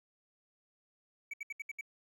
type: tone bursts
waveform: triangle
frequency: 2278 Hz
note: C#7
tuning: 47 cents sharp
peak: -36 dBFS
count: 6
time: 1.31-1.811 s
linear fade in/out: 5 ms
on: 26 ms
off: 69 ms
effects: 13-bit